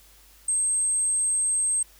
sine tone, 8372 Hz, C9, in tune, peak -21 dBFS, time 0.48-1.83 s, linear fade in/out 5 ms, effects added 50 Hz sine -56 dBFS peak until 1.99 s + white hiss -55 dBFS RMS until 1.99 s

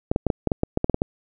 clicks, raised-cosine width 2 ms, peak -6 dBFS, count 12, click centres 0.115 / 0.161 / 0.267 / 0.302 / 0.473 / 0.518 / 0.634 / 0.774 / 0.844 / 0.897 / 0.944 / 1.019 s, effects none

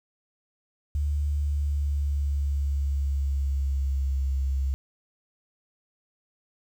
sine tone with pitch glide, 73 to 67.33 Hz, D2 to C#2, -10 to -50 cents, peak -23 dBFS, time 0.95-4.74 s, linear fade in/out 0 ms, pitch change -140 cents, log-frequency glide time 1.27-4.27 s, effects 9-bit

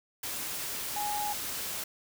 sine tone in noise, 830.6 Hz, G#5, in tune, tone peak -31 dBFS, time 0.96-1.33 s, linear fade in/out 5 ms, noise white, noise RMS -36 dBFS, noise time 0.23-1.84 s, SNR +2 dB, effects none

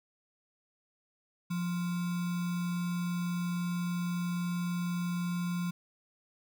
sine tone with sample-and-hold, 175.6 Hz, F3, 10 cents sharp, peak -30 dBFS, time 1.5-5.71 s, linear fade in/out 10 ms, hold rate 1225 Hz, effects none

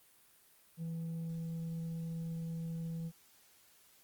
sine tone with tanh clipping, 164.81 Hz, E3, in tune, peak -38 dBFS, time 0.77-3.12 s, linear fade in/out 50 ms, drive 3 dB, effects white hiss -65 dBFS RMS until 4.03 s + Opus 32 kbps

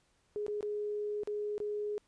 sine tone with dropouts, 417.1 Hz, G#4, 7 cents sharp, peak -33 dBFS, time 0.36-1.98 s, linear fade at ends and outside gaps 0 ms, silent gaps 0.465-0.481 / 0.608-0.628 / 1.234-1.274 / 1.58-1.602 s, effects pink hiss -72 dBFS RMS until 2.07 s + resampled to 22050 Hz

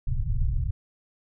pink low-pass noise, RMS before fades -25 dBFS, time 0.07-0.71 s, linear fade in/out 5 ms, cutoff 130 Hz, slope 48 dB/octave, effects none

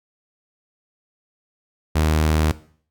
sawtooth tone, 77.78 Hz, D#2, in tune, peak -12 dBFS, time 1.95-2.52 s, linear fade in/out 10 ms, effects noise-tail reverb RT60 0.5 s tail -17 dB re dry

